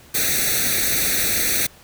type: noise with comb filter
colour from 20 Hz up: white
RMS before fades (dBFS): -20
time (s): 0.14-1.67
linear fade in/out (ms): 10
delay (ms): 0.49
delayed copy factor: +0.9
effects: pink hiss -48 dBFS RMS until 1.83 s